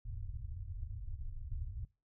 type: low-pass noise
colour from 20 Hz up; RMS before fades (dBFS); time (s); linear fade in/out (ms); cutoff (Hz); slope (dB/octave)
pink; -42; 0.05-1.85; 5; 120; 96
effects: noise-tail reverb RT60 0.3 s tail -23 dB re dry